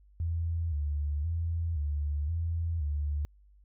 sine tone with vibrato, 78.2 Hz, D#2, 9 cents sharp, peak -28 dBFS, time 0.2-3.25 s, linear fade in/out 0 ms, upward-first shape square, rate 0.96 Hz, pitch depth 110 cents each way, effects added 50 Hz sine -56 dBFS peak until 3.64 s

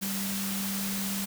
sine tone in noise, 196 Hz, G3, in tune, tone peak -32 dBFS, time 0.01-1.26 s, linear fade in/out 20 ms, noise white, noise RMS -34 dBFS, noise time 0.01-1.26 s, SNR -1 dB, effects none

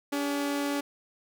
sawtooth tone pair together, 285.1 / 403.2 Hz, C#4 / G4, +49 / +49 cents, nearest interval tritone, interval 600 cents, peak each -24 / -34 dBFS, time 0.12-0.81 s, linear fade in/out 10 ms, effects none

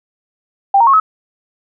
sine tone with pitch steps, 790 / 928.7 / 1091.7 / 1283.4 Hz, G5 / A#5 / C#6 / E6, +13 / -7 / -27 / -47 cents, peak -6 dBFS, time 0.74-1 s, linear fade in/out 5 ms, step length 65 ms, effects none

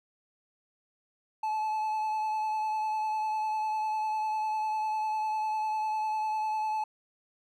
triangle tone with vibrato, 864 Hz, A5, 32 cents flat, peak -26 dBFS, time 1.43-6.84 s, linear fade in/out 5 ms, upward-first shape sine, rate 10 Hz, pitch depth 19 cents each way, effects none

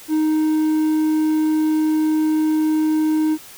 triangle tone, 311.1 Hz, D#4, in tune, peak -13 dBFS, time 0.08-3.38 s, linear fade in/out 50 ms, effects white hiss -41 dBFS RMS until 3.57 s

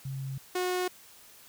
sine / sawtooth tone pair in turn, 134.7 / 363.5 Hz, C#3 / F#4, -49 / -31 cents, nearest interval octave + perfect fourth, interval 1718 cents, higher second, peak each -33 / -24 dBFS, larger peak second, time 0.05-0.38 / 0.55-0.88 s, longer neither, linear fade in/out 5 ms, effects white hiss -54 dBFS RMS until 1.48 s

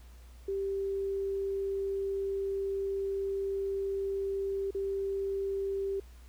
sine tone with dropouts, 392 Hz, G4, in tune, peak -30 dBFS, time 0.48-6 s, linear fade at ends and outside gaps 5 ms, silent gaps 4.708-4.747 s, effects added 60 Hz sine -49 dBFS peak until 6.28 s + pink hiss -62 dBFS RMS until 6.28 s

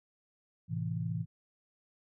sine chord, A minor, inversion none, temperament equal, 110 / 130.81 / 164.81 Hz, A2 / C3 / E3, 0 / 0 / 0 cents, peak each -36 / -39 / -35 dBFS, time 0.68-1.26 s, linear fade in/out 50 ms, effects none

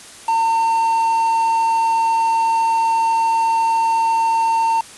triangle tone with quantisation, 907 Hz, A#5, 48 cents flat, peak -12 dBFS, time 0.28-4.81 s, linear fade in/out 5 ms, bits 5, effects white hiss -39 dBFS RMS until 4.97 s + resampled to 24000 Hz

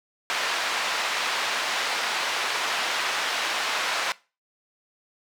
pink band-pass noise, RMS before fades -27 dBFS, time 0.3-4.12 s, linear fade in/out 0 ms, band 920 to 4500 Hz, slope 12 dB/octave, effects noise-tail reverb RT60 0.3 s tail -20 dB re dry

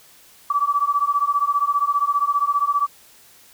sine beating tone pair, 1145 / 1160 Hz, D6 / D6, -44 / -22 cents, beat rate 15 Hz, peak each -20 / -20 dBFS, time 0.5-2.87 s, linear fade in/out 5 ms, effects white hiss -50 dBFS RMS until 3.53 s

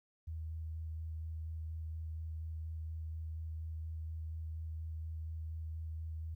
sine tone with vibrato, 79.9 Hz, D#2, 47 cents sharp, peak -39 dBFS, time 0.27-6.35 s, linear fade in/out 10 ms, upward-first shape square, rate 4.2 Hz, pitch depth 10 cents each way, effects 13-bit

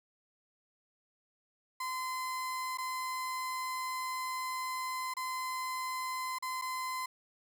35% pulse tone with dropouts, 1028 Hz, C6, 31 cents flat, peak -33 dBFS, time 1.8-7.06 s, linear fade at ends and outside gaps 5 ms, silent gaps 2.774-2.783 / 5.139-5.167 / 6.386-6.424 / 6.615-6.62 s, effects none

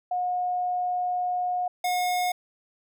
sine / square tone pair in turn, 722 / 722 Hz, F#5 / F#5, -43 / -43 cents, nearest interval unison, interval 0 cents, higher neither, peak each -24 dBFS, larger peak neither, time 0.11-1.68 / 1.84-2.32 s, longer first, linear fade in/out 5 ms, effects none

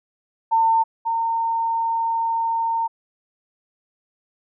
sine tone pair in turn, 903 / 913.5 Hz, A5 / A#5, +45 / -35 cents, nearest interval unison, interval 20 cents, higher second, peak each -14 / -19 dBFS, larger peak first, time 0.51-0.84 / 1.05-2.88 s, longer second, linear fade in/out 20 ms, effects none

